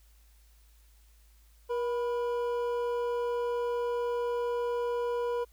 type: tone pair together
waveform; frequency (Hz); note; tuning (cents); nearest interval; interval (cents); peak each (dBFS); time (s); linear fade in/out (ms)
triangle; 477.8 / 987; A#4 / B5; +43 / -1; octave + minor second; 1256; -27 / -35; 1.69-5.45; 20
effects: added 54 Hz sine -57 dBFS peak until 5.52 s + white hiss -67 dBFS RMS until 5.52 s